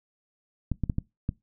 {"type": "clicks", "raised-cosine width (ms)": 5, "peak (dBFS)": -14, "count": 5, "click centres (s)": [0.717, 0.837, 0.898, 0.984, 1.291], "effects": ["noise-tail reverb RT60 0.2 s tail -22 dB re dry"]}